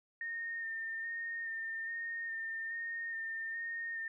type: tone with vibrato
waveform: sine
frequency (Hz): 1826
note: A#6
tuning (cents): -36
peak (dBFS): -37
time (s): 0.21-4.08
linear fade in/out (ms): 2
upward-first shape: square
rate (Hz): 1.2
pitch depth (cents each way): 16
effects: none